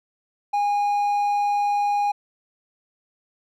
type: tone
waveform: triangle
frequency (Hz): 819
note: G#5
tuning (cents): -24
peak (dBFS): -17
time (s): 0.53-2.12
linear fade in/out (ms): 10
effects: none